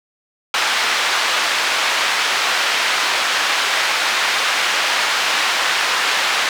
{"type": "band-pass noise", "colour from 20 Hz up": "pink", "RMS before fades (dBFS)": -18, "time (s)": [0.54, 6.49], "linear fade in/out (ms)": 2, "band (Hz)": [1100, 4400], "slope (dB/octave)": 12, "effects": []}